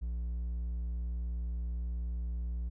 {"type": "tone with hard clipping", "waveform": "sine", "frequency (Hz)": 59.3, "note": "A#1", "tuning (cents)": 30, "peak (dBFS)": -34, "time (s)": [0.01, 2.7], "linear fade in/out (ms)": 20, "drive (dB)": 3, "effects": []}